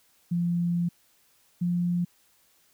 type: tone pair in turn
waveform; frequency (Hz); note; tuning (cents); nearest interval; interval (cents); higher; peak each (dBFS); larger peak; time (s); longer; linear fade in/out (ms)
sine; 172.8 / 175.21; F3 / F3; -18 / +6; unison; 24; second; -23; neither; 0.31-0.89 / 1.61-2.05; first; 10
effects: white hiss -64 dBFS RMS until 2.73 s